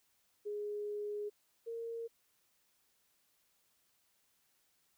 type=tone pair in turn; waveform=sine; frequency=415.3 / 461 Hz; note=G#4 / A#4; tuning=0 / -19 cents; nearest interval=major second; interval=181 cents; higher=second; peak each=-37 / -39 dBFS; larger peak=first; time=0.45-1.3 / 1.66-2.08 s; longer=first; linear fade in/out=20 ms; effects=white hiss -75 dBFS RMS until 4.97 s